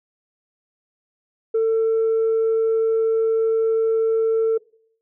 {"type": "tone", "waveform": "sine", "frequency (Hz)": 447.9, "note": "A4", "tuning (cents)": 31, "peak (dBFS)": -14, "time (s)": [1.54, 4.58], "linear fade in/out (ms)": 10, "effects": ["noise-tail reverb RT60 0.6 s tail -23 dB re dry", "tanh soft clip ceiling -14 dBFS"]}